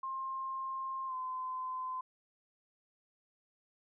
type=tone with pitch glide; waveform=sine; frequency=1061 to 1027.2 Hz; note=C6 to C6; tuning=+24 to -32 cents; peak=-36 dBFS; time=0.03-2.01 s; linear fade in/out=5 ms; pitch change=-56 cents; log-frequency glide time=1.07-1.14 s; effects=none